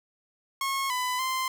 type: tone with pitch steps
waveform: sawtooth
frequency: 1088 / 1001 / 1041 Hz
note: C#6 / B5 / C6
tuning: -33 / +23 / -9 cents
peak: -23 dBFS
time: 0.61-1.48 s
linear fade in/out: 2 ms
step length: 290 ms
effects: none